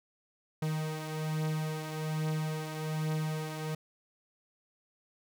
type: beating tone pair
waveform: 45% pulse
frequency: 155.56 / 156.76 Hz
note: D#3 / D#3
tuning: 0 / +13 cents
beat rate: 1.2 Hz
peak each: -33 / -38 dBFS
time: 0.62-3.75 s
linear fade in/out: 5 ms
effects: none